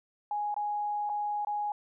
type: tone with dropouts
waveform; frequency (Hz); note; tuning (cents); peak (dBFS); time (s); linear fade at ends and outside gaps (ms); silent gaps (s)
sine; 830.6; G#5; 0; -29; 0.31-1.72; 2; 0.543-0.564 / 1.093-1.097 / 1.449-1.47
effects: none